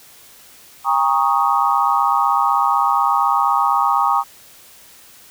sine chord, Eb dominant seventh, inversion first, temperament equal with one note detuned, 804.2 / 932.3 / 1108.7 / 1244.5 Hz, G5 / Bb5 / Db6 / Eb6, +44 / 0 / 0 / 0 cents, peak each -19 dBFS, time 0.84-4.24 s, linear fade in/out 50 ms, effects white hiss -45 dBFS RMS until 5.3 s

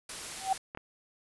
white noise, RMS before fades -40 dBFS, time 0.09-0.58 s, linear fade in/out 5 ms
sine tone with exponential growth, 767 Hz, G5, 38 cents flat, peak -21 dBFS, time 0.36-0.53 s, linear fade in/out 5 ms, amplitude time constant 36 ms
clicks, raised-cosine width 0.5 ms, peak -24 dBFS, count 2, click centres 0.749 / 0.774 s
effects resampled to 24000 Hz

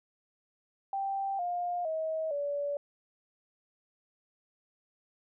sine tone with pitch steps, 784 / 706.6 / 636.8 / 573.9 Hz, G5 / F5 / D#5 / D5, 0 / +20 / +40 / -40 cents, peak -30 dBFS, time 0.93-2.77 s, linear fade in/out 2 ms, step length 460 ms, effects none

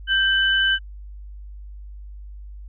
sine tone pair together, 1568 / 3003 Hz, G6 / F#7, 0 / +25 cents, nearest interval major seventh, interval 1125 cents, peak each -18 / -20 dBFS, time 0.07-0.79 s, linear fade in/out 50 ms, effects added 50 Hz sine -35 dBFS peak until 2.68 s

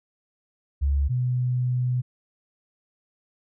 sine tone pair in turn, 70.2 / 125.08 Hz, C#2 / B2, +22 / +22 cents, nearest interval minor seventh, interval 1000 cents, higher second, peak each -19 / -21 dBFS, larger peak first, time 0.81-1.09 / 1.09-2.02 s, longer second, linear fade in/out 20 ms, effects none

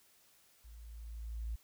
sine tone with level ramp, 56.1 Hz, A1, 34 cents sharp, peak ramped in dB -51 to -35 dBFS, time 0.64-1.56 s, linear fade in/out 10 ms, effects white hiss -67 dBFS RMS until 1.63 s

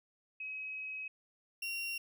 sine / 35% pulse tone pair in turn, 2547 / 2749 Hz, D#7 / F7, +40 / -28 cents, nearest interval minor second, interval 132 cents, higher second, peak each -39 / -35 dBFS, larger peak second, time 0.4-1.08 / 1.62-1.98 s, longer first, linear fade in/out 5 ms, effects none

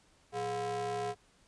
square ring-modulated tone, 150 Hz, D3, 37 cents sharp, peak -31 dBFS, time 0.32-1.15 s, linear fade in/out 50 ms, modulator 566 Hz, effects pink hiss -66 dBFS RMS until 1.47 s + resampled to 22050 Hz

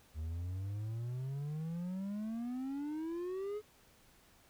triangle exponential sweep, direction up, 76 to 429.5 Hz, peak -35 dBFS, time 0.14-3.62 s, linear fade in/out 50 ms, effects pink hiss -65 dBFS RMS until 4.49 s

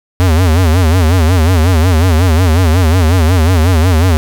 square tone with vibrato, 85.3 Hz, F2, 40 cents flat, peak -7 dBFS, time 0.2-4.17 s, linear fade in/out 0 ms, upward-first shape sine, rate 5.5 Hz, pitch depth 170 cents each way, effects 7-bit

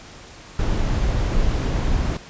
brown noise, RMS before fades -20 dBFS, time 0.59-2.17 s, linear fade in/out 2 ms, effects pink hiss -42 dBFS RMS until 2.29 s + resampled to 16000 Hz

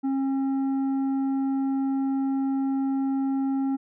triangle tone with tanh clipping, 270.3 Hz, C#4, 44 cents flat, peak -24 dBFS, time 0.03-3.77 s, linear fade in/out 20 ms, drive 11 dB, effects none

